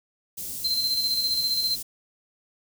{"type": "band-stop noise", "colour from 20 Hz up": "white", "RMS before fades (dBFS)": -34, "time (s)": [0.37, 1.83], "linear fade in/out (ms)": 10, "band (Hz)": [290, 6100], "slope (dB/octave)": 12}
{"type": "tone with tremolo", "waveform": "sine", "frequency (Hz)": 4115, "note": "C8", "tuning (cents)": -30, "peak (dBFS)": -21, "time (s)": [0.64, 1.76], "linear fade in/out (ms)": 10, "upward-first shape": "square", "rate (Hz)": 15, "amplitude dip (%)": 40}
{"effects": []}